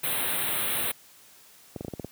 white band-stop noise, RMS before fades -28 dBFS, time 0.03-0.92 s, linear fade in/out 10 ms, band 4000 to 8600 Hz, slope 96 dB/octave
clicks, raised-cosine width 2 ms, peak -20 dBFS, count 7, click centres 1.762 / 1.809 / 1.848 / 1.882 / 1.937 / 1.997 / 2.046 s
effects white hiss -54 dBFS RMS until 2.11 s + high-pass 80 Hz 12 dB/octave

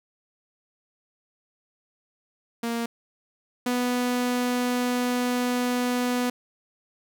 sawtooth tone pair in turn, 233.1 / 246.8 Hz, A#3 / B3, 0 / -1 cents, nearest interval minor second, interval 99 cents, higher second, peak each -22 / -19 dBFS, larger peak second, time 2.63-2.86 / 3.66-6.3 s, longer second, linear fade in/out 5 ms, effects none

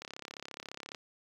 click train, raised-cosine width 0.2 ms, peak -25 dBFS, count 33, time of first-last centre 0.02-0.948 s, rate 34.5 Hz, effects high-pass 60 Hz 12 dB/octave + 9-bit

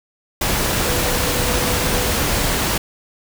sine tone in noise, 493.9 Hz, B4, in tune, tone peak -27 dBFS, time 0.85-2.11 s, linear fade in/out 5 ms, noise pink, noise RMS -19 dBFS, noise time 0.41-2.78 s, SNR -11 dB, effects none

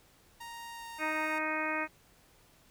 sawtooth tone with pitch glide, 932.3 to 926.4 Hz, A#5 to A#5, 0 to -11 cents, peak -39 dBFS, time 0.4-1.39 s, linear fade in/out 10 ms, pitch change -11 cents, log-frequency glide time 0.72-0.85 s
harmonic tone, 311.1 Hz, D#4, in tune, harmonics 1 / 2 / 3 / 4 / 5 / 6 / 7 / 8, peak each -39 / -39 / -39 / -39 / -39 / -39 / -39 / -39 dBFS, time 0.98-1.88 s, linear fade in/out 50 ms
effects pink hiss -63 dBFS RMS until 2.7 s

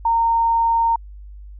sine tone, 920 Hz, A#5, 23 cents flat, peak -14 dBFS, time 0.05-0.96 s, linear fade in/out 5 ms, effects added 50 Hz sine -35 dBFS peak until 1.59 s

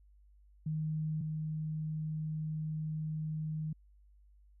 sine tone pair in turn, 155.56 / 155.56 Hz, D#3 / D#3, 0 / 0 cents, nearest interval unison, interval 0 cents, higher neither, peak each -32 / -34 dBFS, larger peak first, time 0.66-1.21 / 1.21-3.73 s, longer second, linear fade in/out 5 ms, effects added 50 Hz sine -59 dBFS peak until 4.6 s

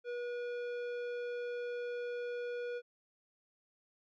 triangle tone with tanh clipping, 483.9 Hz, B4, 35 cents flat, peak -39 dBFS, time 0.04-2.82 s, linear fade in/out 50 ms, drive 17 dB, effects none

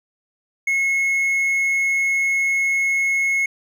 triangle tone, 2176 Hz, C#7, 33 cents flat, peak -15 dBFS, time 0.67-3.46 s, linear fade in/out 5 ms, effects none

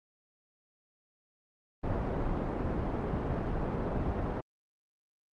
pink low-pass noise, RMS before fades -32 dBFS, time 1.83-4.41 s, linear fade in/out 10 ms, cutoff 870 Hz, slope 12 dB/octave, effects Opus 32 kbps

